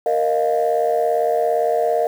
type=chord; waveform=sine; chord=Bb suspended fourth; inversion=none; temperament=just; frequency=466.2 / 621.6 / 699.2 Hz; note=Bb4 / Eb5 / F5; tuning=0 / -2 / +2 cents; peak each=-19 dBFS; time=0.06-2.07 s; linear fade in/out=2 ms; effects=tanh soft clip ceiling -9 dBFS + 7-bit